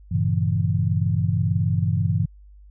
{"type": "chord", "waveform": "sine", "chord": "G diminished seventh", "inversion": "none", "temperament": "equal", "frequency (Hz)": [98, 116.54, 138.59, 164.81], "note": ["G2", "Bb2", "Db3", "Fb3"], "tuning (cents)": [0, 0, 0, 0], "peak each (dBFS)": [-22, -25, -26, -24], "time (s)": [0.11, 2.26], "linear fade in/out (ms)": 10, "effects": ["added 50 Hz sine -44 dBFS peak until 2.7 s"]}